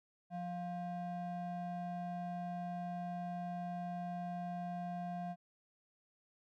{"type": "ring-modulated tone", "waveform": "triangle", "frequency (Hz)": 440, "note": "A4", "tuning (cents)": 0, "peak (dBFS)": -34, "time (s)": [0.3, 5.36], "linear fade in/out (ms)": 50, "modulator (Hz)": 263, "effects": []}